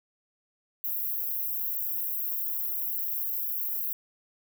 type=high-pass noise; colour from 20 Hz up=white; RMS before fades=-31 dBFS; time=0.84-3.93 s; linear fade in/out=0 ms; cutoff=12000 Hz; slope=96 dB/octave; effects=none